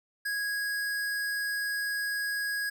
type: tone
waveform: square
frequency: 1654 Hz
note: G#6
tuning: 8 cents flat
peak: -30 dBFS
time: 0.25-2.7 s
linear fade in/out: 10 ms
effects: none